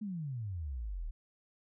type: exponential sweep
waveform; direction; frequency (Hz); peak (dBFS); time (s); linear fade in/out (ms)
sine; down; 220 to 35.62; -36; 0.01-1.11; 10
effects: none